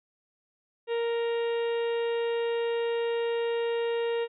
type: harmonic tone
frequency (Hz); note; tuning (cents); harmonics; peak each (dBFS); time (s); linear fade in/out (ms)
466.2; A#4; 0; 1 / 2 / 3 / 4 / 5 / 6 / 7 / 8; -26 / -39 / -46 / -42 / -48 / -43 / -51 / -49; 0.87-4.28; 50
effects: none